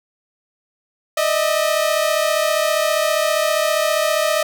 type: tone pair together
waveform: sawtooth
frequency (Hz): 606 / 641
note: D#5 / E5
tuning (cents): -46 / -49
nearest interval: minor second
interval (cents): 97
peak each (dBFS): -15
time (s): 1.17-4.43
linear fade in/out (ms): 5
effects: none